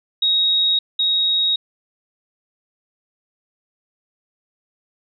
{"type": "tone pair in turn", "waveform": "sine", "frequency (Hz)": [3778, 3778], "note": ["A#7", "A#7"], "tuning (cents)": [22, 22], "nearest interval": "unison", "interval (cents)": 0, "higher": "neither", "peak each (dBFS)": [-14, -15], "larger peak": "first", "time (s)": [[0.22, 0.79], [0.99, 1.56]], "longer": "neither", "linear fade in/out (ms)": 5, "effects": []}